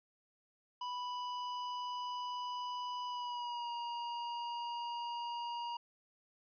square tone with pitch glide, 987.8 to 947.6 Hz, B5 to A#5, 0 to +28 cents, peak -39 dBFS, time 0.81-5.77 s, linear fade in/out 5 ms, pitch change -72 cents, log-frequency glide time 3.07-3.71 s, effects resampled to 11025 Hz

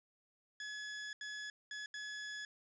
sawtooth tone bursts at uneven times, 1698 Hz, G#6, 38 cents sharp, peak -39 dBFS, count 4, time 0.6-1.13 / 1.21-1.5 / 1.71-1.86 / 1.94-2.45 s, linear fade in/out 2 ms, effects resampled to 16000 Hz + 11-bit

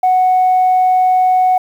sine tone, 740 Hz, F#5, in tune, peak -7 dBFS, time 0.03-1.58 s, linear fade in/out 5 ms, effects tanh soft clip ceiling -5 dBFS + 7-bit

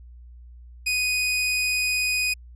sawtooth tone, 2489 Hz, D#7, in tune, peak -18 dBFS, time 0.86-2.34 s, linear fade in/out 10 ms, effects added 60 Hz sine -42 dBFS peak until 2.55 s + low-pass 12000 Hz 12 dB/octave

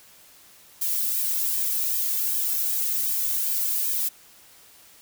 violet noise with flanger, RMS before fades -25 dBFS, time 0.81-4.09 s, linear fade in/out 10 ms, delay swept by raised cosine 1.4 to 2.1 ms, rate 2.6 Hz, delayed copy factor -1, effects white hiss -52 dBFS RMS until 5.01 s

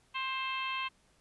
harmonic tone, 527 Hz, C5, 12 cents sharp, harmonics 2 / 3 / 4 / 5 / 6 / 7 / 8, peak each -36 / -46 / -42 / -38 / -41 / -53 / -53 dBFS, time 0.14-0.89 s, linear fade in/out 20 ms, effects pink hiss -68 dBFS RMS until 1.2 s + resampled to 24000 Hz

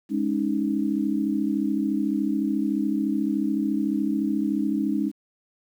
sine chord, Ab suspended fourth, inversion none, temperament equal, 207.7 / 277.2 / 311.1 Hz, Ab3 / Db4 / Eb4, 0 / 0 / 0 cents, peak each -26 dBFS, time 0.09-5.12 s, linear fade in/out 50 ms, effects 9-bit

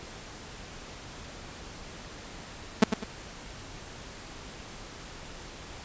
sawtooth tone with echo, 218.4 Hz, A3, 13 cents flat, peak -10 dBFS, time 2.82-2.84 s, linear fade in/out 5 ms, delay 100 ms, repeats 2, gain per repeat -9 dB, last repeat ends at 3.04 s, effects pink hiss -44 dBFS RMS until 5.84 s + resampled to 16000 Hz

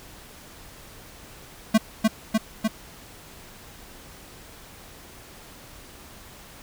square tone with echo, 220 Hz, A3, in tune, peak -14 dBFS, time 1.74-1.78 s, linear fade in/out 10 ms, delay 300 ms, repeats 3, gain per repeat -2 dB, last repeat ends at 2.68 s, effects pink hiss -46 dBFS RMS until 6.62 s

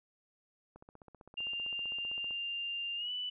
click train, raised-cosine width 1 ms, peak -39 dBFS, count 25, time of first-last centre 0.76-2.308 s, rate 15.5 Hz
sine tone with pitch glide, 2794 to 2977 Hz, F7 to F#7, 0 to +10 cents, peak -35 dBFS, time 1.37-3.3 s, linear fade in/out 10 ms, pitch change +110 cents, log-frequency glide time 2.96-3.11 s
effects none

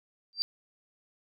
sine tone with exponential growth, 4699 Hz, D8, in tune, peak -21 dBFS, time 0.33-0.42 s, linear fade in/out 0 ms, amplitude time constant 18 ms, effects none

